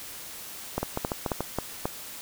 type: two click trains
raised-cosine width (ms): 1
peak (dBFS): -12 / -13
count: 5 / 5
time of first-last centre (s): 0.78-1.855 / 0.83-1.406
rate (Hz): 3.72 / 6.94
effects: white hiss -41 dBFS RMS until 2.21 s